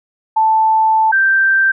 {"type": "tone pair in turn", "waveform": "sine", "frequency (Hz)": [880, 1568], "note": ["A5", "G6"], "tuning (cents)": [0, 0], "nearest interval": "minor seventh", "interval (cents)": 1000, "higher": "second", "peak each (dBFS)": -9, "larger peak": "neither", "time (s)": [[0.36, 1.12], [1.12, 1.72]], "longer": "first", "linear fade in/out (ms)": 10, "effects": []}